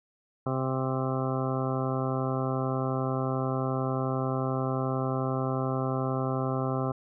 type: harmonic tone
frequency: 131.3 Hz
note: C3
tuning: 6 cents sharp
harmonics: 1 / 2 / 3 / 4 / 5 / 6 / 8 / 9 / 10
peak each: -30 / -33 / -35 / -36 / -37 / -38 / -39 / -40 / -40 dBFS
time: 0.46-6.92 s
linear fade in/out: 5 ms
effects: none